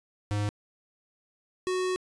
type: tone pair in turn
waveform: square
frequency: 103.6 / 369.2 Hz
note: G#2 / F#4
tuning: -4 / -4 cents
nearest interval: octave + minor seventh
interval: 2200 cents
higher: second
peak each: -27 dBFS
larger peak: neither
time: 0.31-0.49 / 1.67-1.96 s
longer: second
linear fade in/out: 0 ms
effects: resampled to 22050 Hz